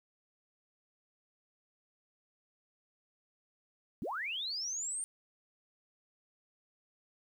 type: linear sweep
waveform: sine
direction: up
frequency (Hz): 145.5 to 8980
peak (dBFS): -35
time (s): 4.02-5.04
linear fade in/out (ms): 0
effects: 11-bit